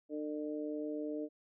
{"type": "harmonic tone", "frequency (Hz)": 150.5, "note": "D3", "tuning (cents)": 43, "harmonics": [2, 3, 4], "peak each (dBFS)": [-38, -42, -44], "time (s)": [0.09, 1.29], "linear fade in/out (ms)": 50, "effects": []}